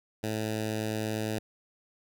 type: tone with notch filter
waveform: 10% pulse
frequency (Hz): 108.6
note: A2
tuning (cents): -22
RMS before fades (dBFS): -32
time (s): 0.23-1.39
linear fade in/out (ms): 10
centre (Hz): 1200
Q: 1.6
effects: none